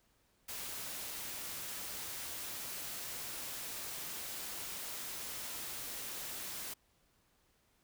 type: noise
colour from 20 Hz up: white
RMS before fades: -43 dBFS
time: 0.48-6.74 s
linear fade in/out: 10 ms
effects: pink hiss -73 dBFS RMS until 7.83 s